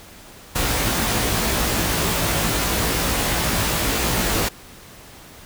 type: noise with comb filter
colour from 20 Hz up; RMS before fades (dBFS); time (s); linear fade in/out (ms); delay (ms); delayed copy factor
pink; -21; 0.55-4.49; 10; 18; +0.9
effects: pink hiss -43 dBFS RMS until 5.45 s